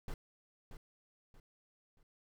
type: noise with echo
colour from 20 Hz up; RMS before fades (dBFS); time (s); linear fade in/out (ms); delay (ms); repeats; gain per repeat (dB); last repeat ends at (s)
brown; -40; 0.08-0.14; 2; 630; 3; -9; 2.03
effects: none